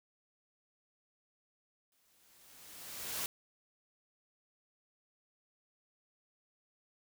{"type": "noise with exponential growth", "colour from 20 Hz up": "white", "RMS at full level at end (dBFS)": -36, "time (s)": [1.92, 3.26], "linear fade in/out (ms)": 1, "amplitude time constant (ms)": 290, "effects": []}